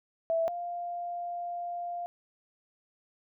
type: tone pair in turn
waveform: sine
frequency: 659.3 / 698.5 Hz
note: E5 / F5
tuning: 0 / 0 cents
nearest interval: minor second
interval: 100 cents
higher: second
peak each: -25 / -33 dBFS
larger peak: first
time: 0.3-0.48 / 0.48-2.06 s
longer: second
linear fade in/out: 0 ms
effects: none